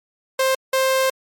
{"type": "tone bursts at uneven times", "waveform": "sawtooth", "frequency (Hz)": 527, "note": "C5", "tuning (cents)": 12, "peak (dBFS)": -12, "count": 2, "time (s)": [[0.39, 0.55], [0.73, 1.1]], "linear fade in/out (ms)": 5, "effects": ["MP3 96 kbps"]}